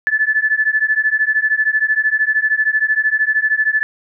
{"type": "beating tone pair", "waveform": "sine", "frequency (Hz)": [1731, 1744], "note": ["A6", "A6"], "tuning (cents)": [-29, -16], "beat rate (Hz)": 13, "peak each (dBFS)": -16, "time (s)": [0.07, 3.83], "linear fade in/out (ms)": 0, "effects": []}